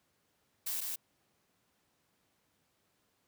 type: noise with echo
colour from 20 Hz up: blue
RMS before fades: -36 dBFS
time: 0.66-0.81 s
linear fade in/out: 10 ms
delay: 150 ms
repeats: 1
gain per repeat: -2 dB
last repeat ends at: 0.96 s
effects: pink hiss -75 dBFS RMS until 3.27 s + high-pass 100 Hz 12 dB/octave